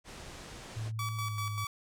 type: low-pass noise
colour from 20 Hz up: pink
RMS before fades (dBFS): -47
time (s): 0.04-0.92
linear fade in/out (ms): 50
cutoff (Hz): 8900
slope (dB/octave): 24
type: tone with pitch glide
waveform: sine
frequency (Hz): 110.7 to 105.7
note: A2 to G#2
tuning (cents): +11 to +31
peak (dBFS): -34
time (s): 0.76-1.65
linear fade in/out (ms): 10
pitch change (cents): -80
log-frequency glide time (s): 1.17-1.4
type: tone with tremolo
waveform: sawtooth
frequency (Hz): 1145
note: D6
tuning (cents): -44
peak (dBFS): -31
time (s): 0.99-1.67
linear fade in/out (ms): 2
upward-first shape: square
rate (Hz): 5.1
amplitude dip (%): 55
effects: none